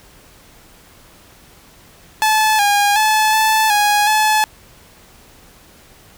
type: tone with pitch steps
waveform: sawtooth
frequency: 866 / 815 / 864 / 874 / 829 / 860 Hz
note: A5 / G#5 / A5 / A5 / G#5 / A5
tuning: -28 / -33 / -32 / -12 / -3 / -40 cents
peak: -8 dBFS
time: 2.22-4.44 s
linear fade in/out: 0 ms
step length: 370 ms
effects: pink hiss -46 dBFS RMS until 6.17 s